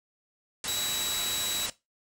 white low-pass noise, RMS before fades -35 dBFS, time 0.64-1.7 s, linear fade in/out 2 ms, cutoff 9500 Hz, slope 48 dB/octave
sawtooth tone, 3900 Hz, B7, 23 cents flat, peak -27 dBFS, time 0.68-1.66 s, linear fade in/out 0 ms
effects noise-tail reverb RT60 0.2 s tail -17 dB re dry

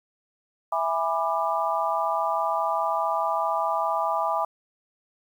sine chord, E dominant seventh, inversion none, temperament just, 659.3 / 824.1 / 988.9 / 1186.7 Hz, E5 / G#5 / B5 / D6, 0 / -14 / +2 / +18 cents, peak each -28 dBFS, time 0.72-4.45 s, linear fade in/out 5 ms, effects 9-bit

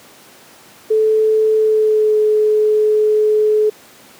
sine tone with pitch glide, 435.5 to 427.3 Hz, A4 to G#4, -18 to +49 cents, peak -10 dBFS, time 0.9-3.7 s, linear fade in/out 10 ms, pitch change -33 cents, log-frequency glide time 1.57-2.17 s, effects pink hiss -43 dBFS RMS until 4.19 s + high-pass 200 Hz 12 dB/octave

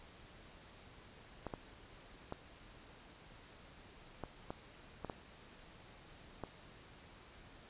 clicks, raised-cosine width 1 ms, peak -27 dBFS, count 8, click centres 1.467 / 1.538 / 2.324 / 4.237 / 4.505 / 5.047 / 5.098 / 6.437 s, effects pink hiss -58 dBFS RMS until 7.69 s + resampled to 8000 Hz

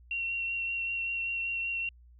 sine tone with vibrato, 2736 Hz, F7, 36 cents flat, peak -30 dBFS, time 0.11-1.89 s, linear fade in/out 2 ms, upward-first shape triangle, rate 5.2 Hz, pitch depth 17 cents each way, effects added 60 Hz sine -53 dBFS peak until 2.19 s

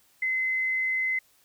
sine tone, 2050 Hz, C7, 36 cents flat, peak -24 dBFS, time 0.22-1.19 s, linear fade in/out 5 ms, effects white hiss -63 dBFS RMS until 1.44 s

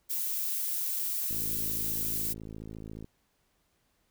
violet noise, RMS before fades -32 dBFS, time 0.09-2.34 s, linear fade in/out 20 ms
click train, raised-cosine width 3 ms, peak -30 dBFS, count 95, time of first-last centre 1.31-3.044 s, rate 54.2 Hz
effects pink hiss -73 dBFS RMS until 4.1 s

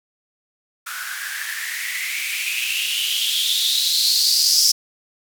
violet noise with band-pass filter sweep, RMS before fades -21 dBFS, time 0.86-4.72 s, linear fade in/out 10 ms, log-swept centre 1400 to 5300 Hz, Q 8, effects none

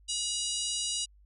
harmonic tone, 963 Hz, B5, 44 cents flat, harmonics 3 / 4 / 5 / 6 / 7 / 8 / 9 / 10, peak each -36 / -37 / -38 / -39 / -39 / -40 / -41 / -41 dBFS, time 0.08-1.06 s, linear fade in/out 20 ms, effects added 50 Hz sine -56 dBFS peak until 1.25 s

